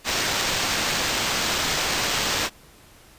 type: noise with sample-and-hold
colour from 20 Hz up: blue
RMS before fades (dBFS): -24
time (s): 0.04-2.5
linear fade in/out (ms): 50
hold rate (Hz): 11025
effects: pink hiss -51 dBFS RMS until 3.18 s + resampled to 32000 Hz